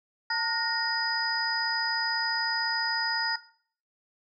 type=tone cluster; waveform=sine; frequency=904 / 1434 / 1856 / 4967 Hz; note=A5 / F6 / A#6 / D#8; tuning=+47 / +45 / -8 / -4 cents; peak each=-31 dBFS; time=0.3-3.36 s; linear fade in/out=5 ms; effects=noise-tail reverb RT60 0.5 s tail -17 dB re dry